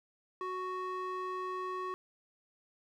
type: tone with band-pass filter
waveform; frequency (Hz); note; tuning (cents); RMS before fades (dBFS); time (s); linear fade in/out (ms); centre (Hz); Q
square; 370.1; F#4; 0; -38; 0.41-1.94; 0; 940; 2.3
effects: none